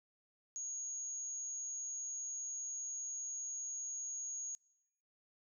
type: tone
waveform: sine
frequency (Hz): 6645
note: G#8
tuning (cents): 0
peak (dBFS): -40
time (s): 0.56-4.55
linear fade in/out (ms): 0
effects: noise-tail reverb RT60 0.8 s tail -24 dB re dry